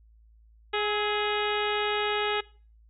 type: harmonic tone with a mistuned harmonic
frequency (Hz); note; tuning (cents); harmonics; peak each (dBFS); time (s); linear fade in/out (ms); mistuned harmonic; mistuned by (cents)
416.7; G#4; +6; 1 / 2 / 3 / 4 / 5 / 6 / 7 / 8 / 9; -29 / -32 / -34 / -35 / -36 / -37 / -37 / -38 / -39; 0.73-2.41; 10; 3; +46
effects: noise-tail reverb RT60 0.4 s tail -21 dB re dry + added 55 Hz sine -54 dBFS peak until 2.89 s